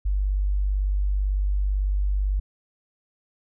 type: tone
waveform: sine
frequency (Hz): 49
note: G1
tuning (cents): 0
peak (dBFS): -20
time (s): 0.05-2.4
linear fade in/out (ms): 10
effects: none